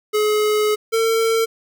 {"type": "tone pair in turn", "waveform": "square", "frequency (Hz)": [424.2, 451.6], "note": ["G#4", "A4"], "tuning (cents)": [37, 45], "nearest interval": "minor second", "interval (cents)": 108, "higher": "second", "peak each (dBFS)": -16, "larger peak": "neither", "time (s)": [[0.13, 0.76], [0.92, 1.46]], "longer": "first", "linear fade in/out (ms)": 20, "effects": ["9-bit"]}